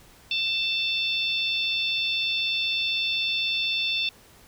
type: harmonic tone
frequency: 888 Hz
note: A5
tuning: 16 cents sharp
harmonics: 3 / 4 / 5 / 6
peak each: -27 / -26 / -35 / -38 dBFS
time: 0.31-4.09 s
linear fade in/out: 2 ms
effects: pink hiss -53 dBFS RMS until 4.47 s